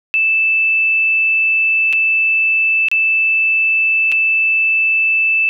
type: tone with dropouts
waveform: sine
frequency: 2637 Hz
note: E7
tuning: in tune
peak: -11 dBFS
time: 0.14-5.49 s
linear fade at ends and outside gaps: 0 ms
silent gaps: 1.927-1.932 / 2.885-2.915 / 4.117-4.122 s
effects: none